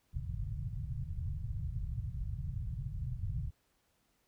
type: low-pass noise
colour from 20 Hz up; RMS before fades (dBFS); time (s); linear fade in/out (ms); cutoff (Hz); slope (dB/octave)
white; -38; 0.13-3.51; 20; 140; 48
effects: pink hiss -75 dBFS RMS until 4.27 s